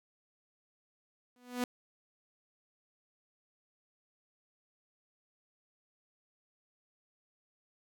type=tone with exponential growth; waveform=sawtooth; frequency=246.9 Hz; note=B3; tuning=in tune; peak=-24 dBFS; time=1.36-1.64 s; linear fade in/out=2 ms; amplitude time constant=60 ms; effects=none